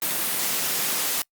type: high-pass noise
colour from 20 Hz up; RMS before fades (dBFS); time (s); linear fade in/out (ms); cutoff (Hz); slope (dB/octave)
white; -25; 0.02-1.22; 2; 130; 48
effects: noise-tail reverb RT60 0.1 s tail -26 dB re dry + Opus 32 kbps